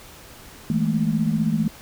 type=tone cluster; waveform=sine; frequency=161.7 / 210.3 / 225.7 Hz; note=E3 / G#3 / A3; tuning=-33 / +22 / +44 cents; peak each=-23 dBFS; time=0.7-1.68 s; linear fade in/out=2 ms; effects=pink hiss -44 dBFS RMS until 1.81 s